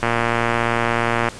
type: click train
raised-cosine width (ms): 0.5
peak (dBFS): -3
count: 148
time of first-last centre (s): 0.03-1.286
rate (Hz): 117
effects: pink hiss -37 dBFS RMS until 1.39 s + resampled to 22050 Hz